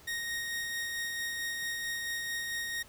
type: tone with tremolo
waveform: sawtooth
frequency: 1864.7 Hz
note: A#6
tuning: in tune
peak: -29 dBFS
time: 0.07-2.83 s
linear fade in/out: 10 ms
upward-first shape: sine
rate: 4.5 Hz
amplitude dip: 25%
effects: pink hiss -56 dBFS RMS until 2.88 s